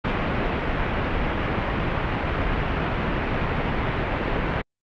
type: low-pass noise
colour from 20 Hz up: pink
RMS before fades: -24 dBFS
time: 0.04-4.62 s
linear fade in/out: 10 ms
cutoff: 2600 Hz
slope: 24 dB/octave
effects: Opus 48 kbps